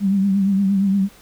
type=tone with vibrato; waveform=sine; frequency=196 Hz; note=G3; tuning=in tune; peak=-14 dBFS; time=0-1.09 s; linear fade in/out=50 ms; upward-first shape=triangle; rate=8.6 Hz; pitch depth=63 cents each way; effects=pink hiss -48 dBFS RMS until 1.21 s